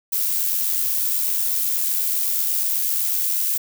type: noise with amplitude modulation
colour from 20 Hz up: violet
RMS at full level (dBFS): -20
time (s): 0.12-3.58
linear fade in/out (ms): 10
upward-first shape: sine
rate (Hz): 88.1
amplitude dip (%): 35
effects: none